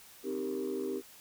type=chord; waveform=sine; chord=C minor seventh; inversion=none; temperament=equal; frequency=261.6 / 311.1 / 392 / 466.2 Hz; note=C4 / Eb4 / G4 / Bb4; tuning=0 / 0 / 0 / 0 cents; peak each=-38 / -39 / -34 / -40 dBFS; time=0.23-1.02 s; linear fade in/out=50 ms; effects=tanh soft clip ceiling -27 dBFS + white hiss -55 dBFS RMS until 1.2 s